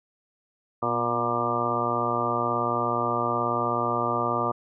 harmonic tone with a mistuned harmonic, 118.9 Hz, A#2, 35 cents sharp, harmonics 1 / 2 / 3 / 4 / 5 / 6 / 7 / 8 / 9 / 10, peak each -35 / -34 / -33 / -33 / -32 / -32 / -37 / -32 / -36 / -27 dBFS, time 0.82-4.52 s, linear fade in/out 10 ms, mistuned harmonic 2, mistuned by +27 cents, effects none

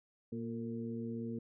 harmonic tone with a mistuned harmonic, 116.54 Hz, A#2, in tune, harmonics 1 / 2 / 3 / 4, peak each -45 / -39 / -48 / -46 dBFS, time 0.32-1.39 s, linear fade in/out 5 ms, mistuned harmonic 4, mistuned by -41 cents, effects none

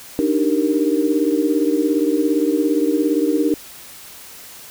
sine chord, Eb major seventh, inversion third, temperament equal, 293.7 / 311.1 / 392 / 466.2 Hz, D4 / Eb4 / G4 / Bb4, 0 / 0 / 0 / 0 cents, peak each -19 / -19 / -23 / -22 dBFS, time 0.19-3.54 s, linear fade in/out 0 ms, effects white hiss -39 dBFS RMS until 4.7 s

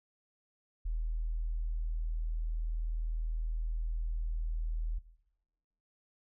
sine tone, 40.2 Hz, E1, 43 cents flat, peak -31 dBFS, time 0.85-4.99 s, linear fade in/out 10 ms, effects noise-tail reverb RT60 1.0 s tail -18 dB re dry

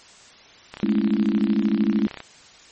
click train, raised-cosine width 0.3 ms, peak -18 dBFS, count 49, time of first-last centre 0.74-2.203 s, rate 32.8 Hz
sine chord, A major seventh, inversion third, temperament equal with one note detuned, 206.8 / 220 / 277.2 / 329.6 Hz, G#3 / A3 / C#4 / E4, -7 / 0 / 0 / 0 cents, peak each -21 / -22 / -26 / -26 dBFS, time 0.83-2.07 s, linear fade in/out 2 ms
effects white hiss -48 dBFS RMS until 2.71 s + MP3 32 kbps

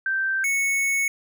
sine / square tone pair in turn, 1562 / 2209 Hz, G6 / C#7, -7 / -7 cents, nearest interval tritone, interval 600 cents, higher second, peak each -21 dBFS, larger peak neither, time 0.06-0.44 / 0.44-1.08 s, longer second, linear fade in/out 2 ms, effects none

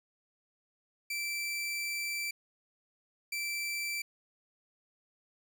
sawtooth tone bursts at uneven times, 2335 Hz, D7, 11 cents flat, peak -30 dBFS, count 2, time 1.1-2.31 / 3.32-4.02 s, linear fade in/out 5 ms, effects none

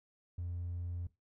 triangle tone, 87.31 Hz, F2, in tune, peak -34 dBFS, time 0.38-1.07 s, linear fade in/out 5 ms, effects noise-tail reverb RT60 0.2 s tail -19 dB re dry + tanh soft clip ceiling -32 dBFS

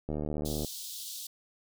click train, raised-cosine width 2 ms, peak -21 dBFS, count 43, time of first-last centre 0.09-0.647 s, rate 75.4 Hz
pink high-pass noise, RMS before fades -41 dBFS, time 0.45-1.27 s, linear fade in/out 5 ms, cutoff 3400 Hz, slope 48 dB/octave
effects none

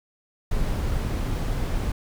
brown noise, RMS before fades -25 dBFS, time 0.51-1.92 s, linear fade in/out 5 ms, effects none

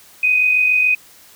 sine tone pair together, 2453 / 2500 Hz, D#7 / D#7, -25 / +8 cents, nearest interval unison, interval 33 cents, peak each -23 / -12 dBFS, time 0.23-0.95 s, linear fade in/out 5 ms, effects white hiss -46 dBFS RMS until 1.35 s

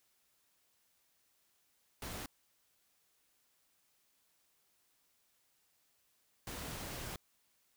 pink noise bursts at uneven times, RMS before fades -44 dBFS, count 2, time 2.02-2.26 / 6.47-7.16 s, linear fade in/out 2 ms, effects white hiss -75 dBFS RMS until 7.76 s

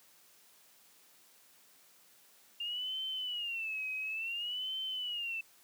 sine tone with vibrato, 2794 Hz, F7, in tune, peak -35 dBFS, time 2.6-5.41 s, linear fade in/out 5 ms, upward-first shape sine, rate 0.57 Hz, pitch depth 170 cents each way, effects white hiss -63 dBFS RMS until 5.63 s + high-pass 150 Hz 12 dB/octave

